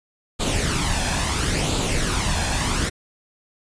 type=noise with flanger; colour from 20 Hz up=pink; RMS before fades=-22 dBFS; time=0.39-2.9 s; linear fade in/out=20 ms; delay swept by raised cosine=0.26 to 1.2 ms; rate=0.73 Hz; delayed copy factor=+0.55; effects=resampled to 22050 Hz